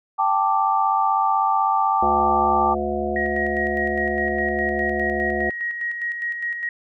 sine chord, G suspended second, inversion none, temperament equal, 784 / 880 / 1174.7 Hz, G5 / A5 / D6, 0 / 0 / 0 cents, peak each -21 dBFS, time 0.18-2.75 s, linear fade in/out 20 ms
harmonic tone, 72.1 Hz, D2, 31 cents flat, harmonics 1 / 3 / 5 / 7 / 9 / 10, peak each -32 / -29 / -26 / -30 / -29 / -28 dBFS, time 2.02-5.5 s, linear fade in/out 5 ms
sine tone with tremolo, 1891 Hz, A#6, 24 cents sharp, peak -22 dBFS, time 3.16-6.69 s, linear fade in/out 2 ms, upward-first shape square, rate 4.9 Hz, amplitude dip 45%
effects none

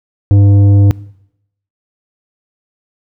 sine tone with tanh clipping, 100.3 Hz, G2, 40 cents sharp, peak -5 dBFS, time 0.31-0.91 s, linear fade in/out 0 ms, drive 9 dB, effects noise-tail reverb RT60 0.8 s tail -22 dB re dry

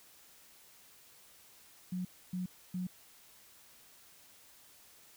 sine tone bursts, 182.1 Hz, F#3, 27 cents flat, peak -34 dBFS, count 3, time 1.92-2.87 s, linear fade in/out 5 ms, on 130 ms, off 280 ms, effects white hiss -60 dBFS RMS until 5.16 s

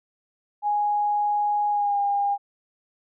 sine tone with pitch glide, 829 to 807.3 Hz, G#5 to G#5, -3 to -49 cents, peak -20 dBFS, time 0.62-2.38 s, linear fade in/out 50 ms, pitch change -46 cents, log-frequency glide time 1.7-1.99 s, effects none

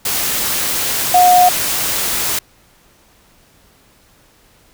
sine tone in noise, 722 Hz, F#5, 43 cents flat, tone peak -6 dBFS, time 1.14-1.49 s, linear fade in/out 5 ms, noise white, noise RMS -18 dBFS, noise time 0.05-2.39 s, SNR +9 dB, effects pink hiss -51 dBFS RMS until 4.73 s

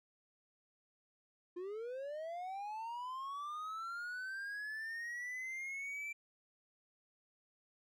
triangle linear sweep, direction up, 344.7 to 2349 Hz, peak -39 dBFS, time 1.56-6.13 s, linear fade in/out 10 ms, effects none

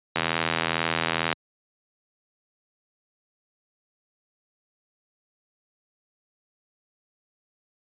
click train, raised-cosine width 0.3 ms, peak -6 dBFS, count 97, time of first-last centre 0.16-1.328 s, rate 82.2 Hz, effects high-pass 100 Hz 12 dB/octave + resampled to 8000 Hz

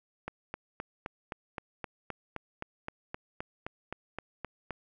click train, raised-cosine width 0.5 ms, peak -21 dBFS, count 18, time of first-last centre 0.28-4.707 s, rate 3.84 Hz, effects none

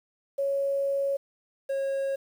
sine / triangle tone pair in turn, 554.4 / 545.5 Hz, C#5 / C#5, 0 / -28 cents, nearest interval unison, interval 28 cents, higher first, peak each -24 dBFS, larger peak neither, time 0.38-1.17 / 1.69-2.16 s, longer first, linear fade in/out 10 ms, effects 9-bit

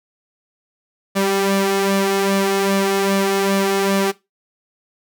sawtooth tone with flanger, 196 Hz, G3, in tune, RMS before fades -18 dBFS, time 1.15-4.12 s, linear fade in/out 20 ms, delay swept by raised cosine 1.7 to 2.8 ms, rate 2.5 Hz, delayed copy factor +0.7, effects noise-tail reverb RT60 0.2 s tail -18 dB re dry

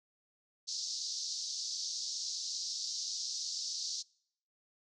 pink band-pass noise, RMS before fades -39 dBFS, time 0.67-4.03 s, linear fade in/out 20 ms, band 4300 to 6300 Hz, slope 48 dB/octave, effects noise-tail reverb RT60 0.7 s tail -26 dB re dry

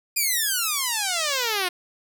5% pulse exponential sweep, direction down, 2470 to 349.2 Hz, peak -11 dBFS, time 0.16-1.69 s, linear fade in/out 10 ms, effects none

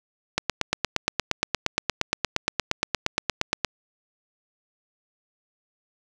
click train, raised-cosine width 0.2 ms, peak -4 dBFS, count 29, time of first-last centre 0.38-3.647 s, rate 8.57 Hz, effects none

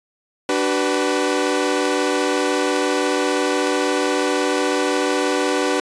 sawtooth chord, B minor, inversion first, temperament equal with one note detuned, 293.7 / 379.5 / 493.9 Hz, D4 / F#4 / B4, 0 / +44 / 0 cents, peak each -18 dBFS, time 0.49-5.8 s, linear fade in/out 2 ms, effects resampled to 22050 Hz

